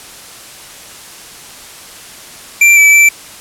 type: tone with pitch steps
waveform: square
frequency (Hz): 2356 / 2308 / 2332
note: D7 / D7 / D7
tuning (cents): +5 / -31 / -13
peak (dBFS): -4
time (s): 2.61-3.09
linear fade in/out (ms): 5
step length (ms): 160
effects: white hiss -33 dBFS RMS until 3.4 s + low-pass 11000 Hz 12 dB/octave